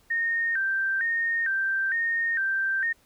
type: tone with vibrato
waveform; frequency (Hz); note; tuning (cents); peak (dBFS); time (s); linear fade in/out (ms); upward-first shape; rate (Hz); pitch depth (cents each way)
sine; 1700; G#6; +40; -23; 0.1-2.93; 10; square; 1.1; 140
effects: pink hiss -62 dBFS RMS until 3.05 s